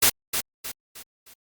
white noise with echo, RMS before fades -17 dBFS, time 0.02-0.1 s, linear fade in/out 10 ms, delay 310 ms, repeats 4, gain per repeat -8 dB, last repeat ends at 1.34 s, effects Opus 48 kbps

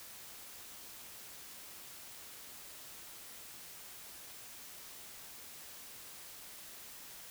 silence, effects white hiss -51 dBFS RMS until 7.3 s

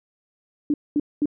sine tone bursts, 293.7 Hz, D4, in tune, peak -17 dBFS, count 3, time 0.7-1.257 s, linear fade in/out 2 ms, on 39 ms, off 220 ms, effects none

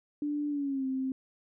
sine tone with pitch glide, 293.7 to 263.2 Hz, D4 to C4, 0 to +10 cents, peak -29 dBFS, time 0.22-1.12 s, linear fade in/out 2 ms, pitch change -190 cents, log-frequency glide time 0.49-0.86 s, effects none

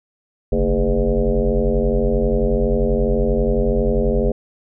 sine tone with frequency modulation, 225.3 Hz, A3, 41 cents sharp, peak -14 dBFS, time 0.52-4.32 s, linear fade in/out 5 ms, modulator 92.2 Hz, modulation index 3.6, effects none

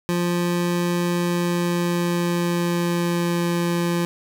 25% pulse tone with pitch glide, 174.61 to 172.41 Hz, F3 to F3, 0 to -22 cents, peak -16 dBFS, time 0.09-4.05 s, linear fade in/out 0 ms, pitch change -22 cents, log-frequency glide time 1.11-3.48 s, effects none

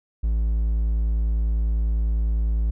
triangle tone, 55 Hz, A1, in tune, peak -17 dBFS, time 0.23-2.71 s, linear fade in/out 10 ms, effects none

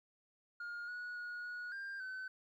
sine tone with pitch steps, 1420 / 1460 / 1448 / 1456 / 1594 / 1522 Hz, F6 / F#6 / F#6 / F#6 / G6 / F#6, +28 / -24 / -38 / -28 / +28 / +48 cents, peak -39 dBFS, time 0.6-2.28 s, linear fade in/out 5 ms, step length 280 ms, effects tanh soft clip ceiling -41 dBFS + 13-bit

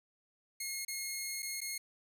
10% pulse tone with dropouts, 2155 Hz, C#7, 49 cents flat, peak -28 dBFS, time 0.6-1.78 s, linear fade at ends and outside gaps 5 ms, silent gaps 0.85-0.88 / 1.423-1.427 / 1.606-1.614 s, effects none

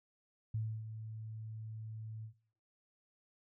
sine tone with ADSR envelope, 110 Hz, A2, in tune, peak -33 dBFS, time 0.54-2.34 s, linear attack 6 ms, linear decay 290 ms, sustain -9 dB, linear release 100 ms, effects noise-tail reverb RT60 0.8 s tail -24 dB re dry

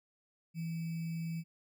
sine tone with sample-and-hold, 164.81 Hz, E3, in tune, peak -35 dBFS, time 0.54-1.44 s, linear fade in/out 50 ms, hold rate 2450 Hz, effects none

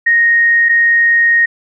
sine tone pair in turn, 1864.7 / 1864.7 Hz, A#6 / A#6, 0 / 0 cents, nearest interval unison, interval 0 cents, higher neither, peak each -7 dBFS, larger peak neither, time 0.06-0.69 / 0.69-1.46 s, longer second, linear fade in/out 10 ms, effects none

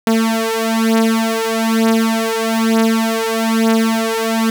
sawtooth beating tone pair, 224.1 / 225.2 Hz, A3 / A3, +32 / +40 cents, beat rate 1.1 Hz, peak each -12 dBFS, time 0.07-4.5 s, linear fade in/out 2 ms, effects none

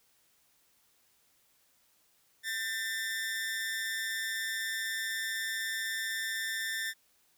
sawtooth tone with amplitude modulation, 1792 Hz, A6, 31 cents sharp, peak -26 dBFS, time 2.43-6.94 s, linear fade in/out 50 ms, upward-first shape sine, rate 216 Hz, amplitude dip 70%, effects white hiss -69 dBFS RMS until 7.37 s

